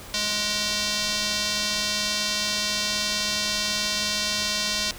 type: tone with band-pass filter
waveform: square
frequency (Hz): 209.4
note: G#3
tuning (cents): +15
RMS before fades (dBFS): -26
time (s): 0.14-4.91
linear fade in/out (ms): 0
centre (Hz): 4700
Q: 1.9
effects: pink hiss -41 dBFS RMS until 4.98 s